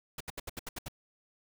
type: noise bursts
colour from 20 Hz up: pink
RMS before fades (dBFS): -39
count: 8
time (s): 0.18-0.884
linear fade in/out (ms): 5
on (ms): 25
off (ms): 72
effects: none